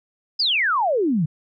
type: exponential sweep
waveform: sine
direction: down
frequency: 5170 to 143.1 Hz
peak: -17 dBFS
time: 0.39-1.26 s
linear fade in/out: 10 ms
effects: none